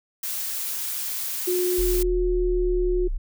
blue noise, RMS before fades -29 dBFS, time 0.23-2.03 s, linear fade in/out 5 ms
sine tone, 360 Hz, F#4, 47 cents flat, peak -21 dBFS, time 1.47-3.08 s, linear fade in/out 10 ms
sine linear sweep, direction down, 41.2 to 32.06 Hz, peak -23 dBFS, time 1.78-3.18 s, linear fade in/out 10 ms
effects none

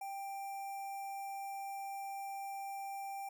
square tone with notch filter, 788 Hz, G5, 9 cents sharp, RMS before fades -43 dBFS, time 0.01-3.29 s, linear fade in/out 5 ms, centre 3900 Hz, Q 0.7, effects none

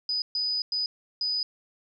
sine tone bursts at uneven times, 4978 Hz, D#8, in tune, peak -25 dBFS, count 4, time 0.09-0.22 / 0.35-0.62 / 0.72-0.86 / 1.21-1.43 s, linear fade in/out 2 ms, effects none

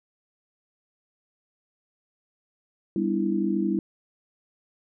sine chord, E minor seventh, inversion first, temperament just, 197.78 / 247.2 / 296.7 / 329.6 Hz, G3 / B3 / D4 / E4, +16 / +2 / +18 / 0 cents, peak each -26 / -32 / -30 / -26 dBFS, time 2.96-3.79 s, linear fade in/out 2 ms, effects none

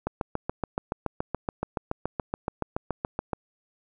click train, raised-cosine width 1 ms, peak -13 dBFS, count 24, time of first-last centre 0.07-3.332 s, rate 7.05 Hz, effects none

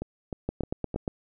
two click trains, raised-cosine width 2 ms, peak -19 / -15 dBFS, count 4 / 6, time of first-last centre 0.02-0.943 / 0.49-1.078 s, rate 3.25 / 8.5 Hz, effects none

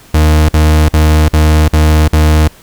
40% pulse tone bursts, 77.2 Hz, D#2, 13 cents flat, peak -4 dBFS, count 6, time 0.14-2.48 s, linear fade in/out 5 ms, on 350 ms, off 48 ms, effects pink hiss -40 dBFS RMS until 2.62 s

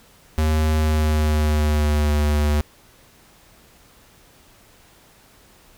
square tone with pitch glide, 77.78 to 74.35 Hz, D#2 to D2, 0 to +22 cents, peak -17 dBFS, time 0.38-2.61 s, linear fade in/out 0 ms, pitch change -78 cents, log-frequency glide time 0.77-2.13 s, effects pink hiss -52 dBFS RMS until 5.77 s

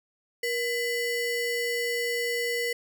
square ring-modulated tone, 1240 Hz, D#6, 6 cents flat, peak -24 dBFS, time 0.43-2.73 s, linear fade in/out 5 ms, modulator 765 Hz, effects none

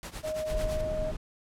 pink noise with tremolo, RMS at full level -38 dBFS, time 0.03-0.81 s, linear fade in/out 0 ms, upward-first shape triangle, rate 9 Hz, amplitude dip 90%
sine tone, 622.3 Hz, D#5, in tune, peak -30 dBFS, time 0.23-1.12 s, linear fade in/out 20 ms
brown noise, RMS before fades -33 dBFS, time 0.5-1.17 s, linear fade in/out 10 ms
effects low-pass 12000 Hz 12 dB/octave

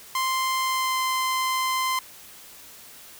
sawtooth tone with pitch glide, 1045 to 1037.8 Hz, C6 to C6, -2 to -14 cents, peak -19 dBFS, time 0.15-1.99 s, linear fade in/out 2 ms, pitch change -12 cents, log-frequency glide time 0.63-0.95 s, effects white hiss -46 dBFS RMS until 3.19 s

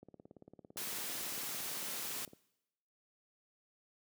click train, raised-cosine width 2 ms, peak -39 dBFS, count 42, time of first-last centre 0.03-2.333 s, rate 17.8 Hz
white noise, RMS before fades -41 dBFS, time 0.77-2.25 s, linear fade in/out 0 ms
effects noise-tail reverb RT60 0.9 s tail -23 dB re dry + high-pass 150 Hz 12 dB/octave

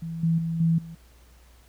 sine tone with level steps, 164.81 Hz, E3, in tune, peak -30 / -19 / -25 / -18 / -37 dBFS, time 0.02-0.95 s, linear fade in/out 5 ms, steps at 0.23 / 0.38 / 0.6 / 0.78 s, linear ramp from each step 5 ms, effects added 60 Hz sine -52 dBFS peak until 1.68 s + pink hiss -59 dBFS RMS until 1.68 s

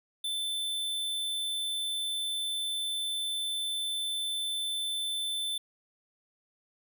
square tone, 3530 Hz, A7, 5 cents sharp, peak -31 dBFS, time 0.24-5.58 s, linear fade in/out 5 ms, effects none

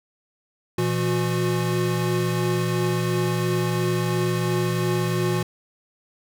square tone cluster, 119.8 / 168.2 / 362.3 Hz, A#2 / E3 / F#4, +48 / +35 / -36 cents, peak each -26 dBFS, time 0.78-5.43 s, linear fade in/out 5 ms, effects none

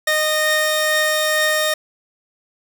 sawtooth tone pair together, 616.4 / 1847 Hz, D#5 / A#6, -16 / -16 cents, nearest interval octave + perfect fifth, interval 1900 cents, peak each -15 dBFS, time 0.07-1.74 s, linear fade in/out 5 ms, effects none

